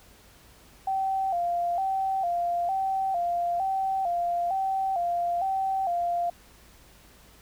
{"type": "tone with vibrato", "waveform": "sine", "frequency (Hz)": 732, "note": "F#5", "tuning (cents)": -19, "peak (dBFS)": -24, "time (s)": [0.87, 6.3], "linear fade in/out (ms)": 5, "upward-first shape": "square", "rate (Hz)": 1.1, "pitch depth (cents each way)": 90, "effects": ["added 55 Hz sine -59 dBFS peak until 7.41 s", "pink hiss -55 dBFS RMS until 7.41 s"]}